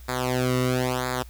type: tone with flanger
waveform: sawtooth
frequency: 126.7 Hz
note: B2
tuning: 45 cents sharp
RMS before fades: -25 dBFS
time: 0.08-1.23 s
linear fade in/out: 10 ms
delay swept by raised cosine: 0.34 to 1.23 ms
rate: 0.99 Hz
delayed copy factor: -0.9
effects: added 60 Hz sine -41 dBFS peak until 1.29 s + white hiss -54 dBFS RMS until 1.29 s